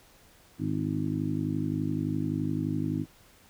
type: harmonic tone with a mistuned harmonic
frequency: 51.7 Hz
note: G#1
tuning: 7 cents flat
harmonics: 2 / 3 / 4 / 5 / 6 / 7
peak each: -35 / -32 / -40 / -32 / -33 / -43 dBFS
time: 0.58-3.06 s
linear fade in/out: 50 ms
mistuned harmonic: 7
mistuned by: -30 cents
effects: pink hiss -58 dBFS RMS until 3.49 s